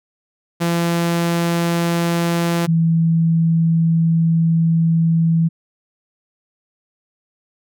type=tone pair in turn; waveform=sawtooth / sine; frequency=170 / 164.49 Hz; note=F3 / E3; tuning=-46 / -3 cents; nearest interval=minor second; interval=57 cents; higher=first; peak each=-12 dBFS; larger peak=neither; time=0.6-2.67 / 2.67-5.49 s; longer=second; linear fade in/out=20 ms; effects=none